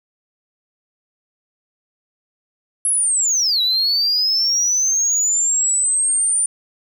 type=linear two-way sweep; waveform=sine; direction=down then up; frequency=11000 to 3869 to 9230 Hz; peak=-13 dBFS; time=2.85-6.46 s; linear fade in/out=2 ms; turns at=3.61 s; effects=tanh soft clip ceiling -12 dBFS + 9-bit